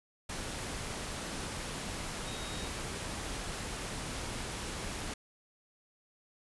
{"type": "tone in noise", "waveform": "sine", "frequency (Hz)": 3769, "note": "A#7", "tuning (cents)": 18, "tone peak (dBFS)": -47, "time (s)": [2.27, 2.68], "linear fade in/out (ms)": 5, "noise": "pink", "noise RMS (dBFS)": -39, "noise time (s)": [0.29, 5.14], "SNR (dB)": -11, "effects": ["resampled to 24000 Hz"]}